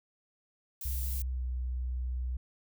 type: noise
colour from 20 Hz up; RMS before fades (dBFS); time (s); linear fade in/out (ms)
violet; -40; 0.81-1.22; 2
type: tone with pitch glide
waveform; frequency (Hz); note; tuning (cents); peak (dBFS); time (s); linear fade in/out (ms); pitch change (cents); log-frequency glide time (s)
sine; 63.9 to 62.48; C2 to B1; -40 to +21; -31; 0.85-2.37; 5; -39; 1.3-1.43
effects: none